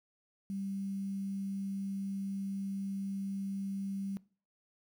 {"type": "tone with quantisation", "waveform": "sine", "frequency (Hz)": 196, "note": "G3", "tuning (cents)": 0, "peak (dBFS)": -35, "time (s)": [0.5, 4.17], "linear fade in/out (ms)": 0, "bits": 10, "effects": ["noise-tail reverb RT60 0.4 s tail -21 dB re dry"]}